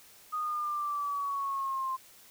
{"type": "exponential sweep", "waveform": "sine", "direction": "down", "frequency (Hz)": [1243, 1046.5], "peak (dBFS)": -30, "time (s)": [0.32, 1.97], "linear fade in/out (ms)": 20, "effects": ["white hiss -56 dBFS RMS until 2.3 s"]}